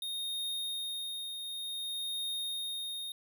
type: tone with tremolo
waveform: square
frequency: 3702 Hz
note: A#7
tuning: 13 cents flat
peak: -34 dBFS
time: 0.02-3.12 s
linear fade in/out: 2 ms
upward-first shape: triangle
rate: 0.55 Hz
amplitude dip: 45%
effects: none